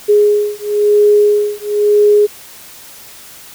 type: beating tone pair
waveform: sine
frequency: 415.3 / 416.29 Hz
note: G#4 / G#4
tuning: 0 / +4 cents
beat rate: 0.99 Hz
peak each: -11 dBFS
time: 0.08-2.27 s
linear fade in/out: 20 ms
effects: white hiss -36 dBFS RMS until 3.54 s